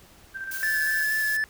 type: tone with tremolo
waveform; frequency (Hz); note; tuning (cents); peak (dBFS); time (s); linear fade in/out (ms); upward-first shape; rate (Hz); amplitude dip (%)
sine; 1568; G6; 0; -30; 0.34-1.04; 20; square; 15; 45
type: noise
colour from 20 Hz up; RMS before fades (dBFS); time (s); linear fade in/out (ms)
blue; -35; 0.51-1.37; 5
type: tone with vibrato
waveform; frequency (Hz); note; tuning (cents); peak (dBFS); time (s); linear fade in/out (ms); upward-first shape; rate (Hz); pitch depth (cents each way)
triangle; 1734; A6; -26; -21; 0.63-1.44; 0; square; 4.2; 10
effects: pink hiss -53 dBFS RMS until 1.49 s